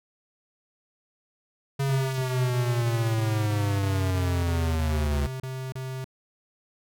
square linear sweep, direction down, 138.3 to 70.2 Hz, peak -24 dBFS, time 1.79-5.27 s, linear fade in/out 10 ms
square tone bursts, 130.81 Hz, C3, in tune, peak -32 dBFS, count 13, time 1.89-6.044 s, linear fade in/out 2 ms, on 290 ms, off 32 ms
effects none

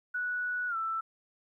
sine tone with pitch glide, 1473 to 1327.5 Hz, F#6 to E6, -8 to +12 cents, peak -30 dBFS, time 0.14-1.01 s, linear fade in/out 10 ms, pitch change -180 cents, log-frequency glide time 0.68-0.76 s, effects 12-bit

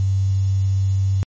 sine tone with quantisation, 96.6 Hz, G2, 25 cents flat, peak -15 dBFS, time 0-1.23 s, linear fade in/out 0 ms, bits 7, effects MP3 32 kbps

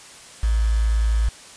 sine tone with quantisation, 55.3 Hz, A1, 9 cents sharp, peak -16 dBFS, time 0.43-1.29 s, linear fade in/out 5 ms, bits 6, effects white hiss -43 dBFS RMS until 1.56 s + resampled to 22050 Hz

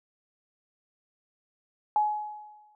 sine tone with exponential decay, 844 Hz, G#5, 28 cents sharp, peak -19 dBFS, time 1.96-2.75 s, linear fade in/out 1 ms, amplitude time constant 170 ms, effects none

